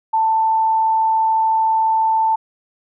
sine tone, 887 Hz, A5, 14 cents sharp, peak -13 dBFS, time 0.13-2.36 s, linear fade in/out 10 ms, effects none

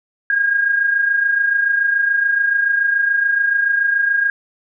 sine tone pair together, 1601 / 1628 Hz, G6 / G#6, +36 / -35 cents, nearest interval unison, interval 29 cents, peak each -22 / -14 dBFS, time 0.3-4.3 s, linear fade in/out 2 ms, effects none

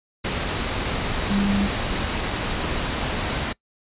sine tone in noise, 200 Hz, G3, 35 cents sharp, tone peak -19 dBFS, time 1.3-1.67 s, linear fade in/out 10 ms, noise pink, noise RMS -25 dBFS, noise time 0.24-3.53 s, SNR +3 dB, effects noise-tail reverb RT60 0.1 s tail -23 dB re dry + resampled to 8000 Hz

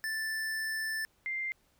square / sine tone pair in turn, 1762 / 2095 Hz, A6 / C7, +2 / +2 cents, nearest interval minor third, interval 300 cents, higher second, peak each -33 / -32 dBFS, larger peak second, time 0.04-1.05 / 1.26-1.52 s, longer first, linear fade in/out 0 ms, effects pink hiss -70 dBFS RMS until 1.79 s

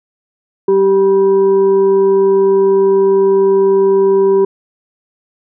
sine tone with frequency modulation, 389.8 Hz, G4, 10 cents flat, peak -7 dBFS, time 0.68-4.45 s, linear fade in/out 5 ms, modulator 583 Hz, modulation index 0.36, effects none

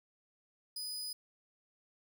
sawtooth tone, 4978 Hz, D#8, in tune, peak -36 dBFS, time 0.76-1.13 s, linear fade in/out 5 ms, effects none

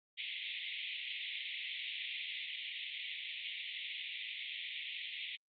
white band-pass noise, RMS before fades -43 dBFS, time 0.17-5.37 s, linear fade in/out 20 ms, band 2000 to 3700 Hz, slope 96 dB/octave, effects Opus 48 kbps

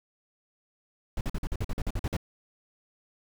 brown noise bursts, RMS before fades -29 dBFS, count 12, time 1.17-2.167 s, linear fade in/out 2 ms, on 40 ms, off 47 ms, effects none

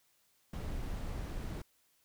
brown noise, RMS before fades -39 dBFS, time 0.53-1.62 s, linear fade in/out 5 ms, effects white hiss -72 dBFS RMS until 2.04 s

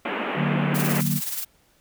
pink band-pass noise, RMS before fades -28 dBFS, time 0.05-1.01 s, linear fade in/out 5 ms, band 210 to 2900 Hz, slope 48 dB/octave
sine chord, D augmented, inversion none, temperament equal with one note detuned, 149.31 / 185 / 233.1 Hz, D3 / F#3 / A#3, +29 / 0 / 0 cents, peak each -24 / -26 / -28 dBFS, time 0.35-1.21 s, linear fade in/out 50 ms
blue noise with tremolo, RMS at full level -27 dBFS, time 0.74-1.45 s, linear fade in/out 20 ms, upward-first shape sine, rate 19 Hz, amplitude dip 55%
effects pink hiss -61 dBFS RMS until 1.8 s

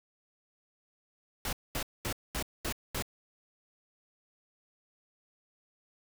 pink noise bursts, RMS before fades -34 dBFS, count 6, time 1.45-3.024 s, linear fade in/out 2 ms, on 79 ms, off 220 ms, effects none

